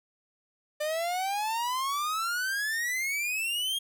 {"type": "exponential sweep", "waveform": "45% pulse", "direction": "up", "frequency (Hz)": [594, 3270], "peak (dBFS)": -28, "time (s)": [0.8, 3.79], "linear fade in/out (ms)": 10, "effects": []}